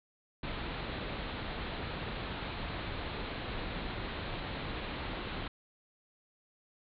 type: low-pass noise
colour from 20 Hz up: pink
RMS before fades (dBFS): -39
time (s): 0.43-5.48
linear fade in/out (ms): 5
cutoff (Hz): 4200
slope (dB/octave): 96
effects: none